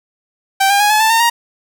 sawtooth tone with pitch steps, 779 / 803.7 / 829.1 / 855.4 / 882.5 / 910.5 / 939.3 Hz, G5 / G5 / G#5 / A5 / A5 / A#5 / A#5, -11 / +43 / -3 / -49 / +5 / -41 / +13 cents, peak -6 dBFS, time 0.6-1.3 s, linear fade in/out 10 ms, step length 100 ms, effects none

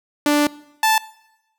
sawtooth tone pair in turn, 293.7 / 878.5 Hz, D4 / A5, 0 / -3 cents, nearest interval octave + perfect fifth, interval 1897 cents, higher second, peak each -10 dBFS, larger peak neither, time 0.26-0.47 / 0.83-0.98 s, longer first, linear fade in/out 2 ms, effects noise-tail reverb RT60 0.9 s tail -21 dB re dry

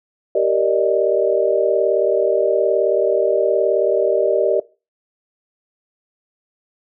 sine chord, Eb major seventh, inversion first, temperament just, 388.9 / 466.7 / 583.4 / 622.3 Hz, G4 / Bb4 / D5 / Eb5, -14 / +2 / -12 / 0 cents, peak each -19 dBFS, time 0.35-4.6 s, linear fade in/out 5 ms, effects noise-tail reverb RT60 0.3 s tail -20 dB re dry

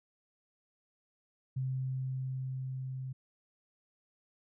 sine tone with level ramp, 130.81 Hz, C3, in tune, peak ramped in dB -31 to -37 dBFS, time 1.56-3.13 s, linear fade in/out 10 ms, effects none

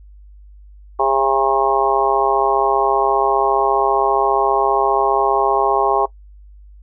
harmonic tone with a mistuned harmonic, 134.9 Hz, C#3, 47 cents flat, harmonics 3 / 4 / 5 / 6 / 7 / 8, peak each -20 / -24 / -21 / -18 / -21 / -20 dBFS, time 0.99-6.06 s, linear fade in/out 10 ms, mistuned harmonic 4, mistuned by +20 cents, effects noise-tail reverb RT60 0.1 s tail -20 dB re dry + added 50 Hz sine -39 dBFS peak until 6.82 s

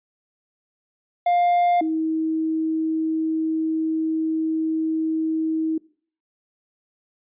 triangle / sine tone pair in turn, 703 / 318.8 Hz, F5 / D#4, +11 / +42 cents, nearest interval octave + major second, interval 1369 cents, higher first, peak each -14 / -20 dBFS, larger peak first, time 1.26-1.81 / 1.81-5.78 s, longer second, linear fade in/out 5 ms, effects noise-tail reverb RT60 0.5 s tail -22 dB re dry + resampled to 8000 Hz

